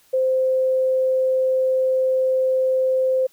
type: tone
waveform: sine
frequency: 520 Hz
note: C5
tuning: 11 cents flat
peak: -16 dBFS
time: 0.13-3.27 s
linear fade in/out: 10 ms
effects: white hiss -57 dBFS RMS until 3.32 s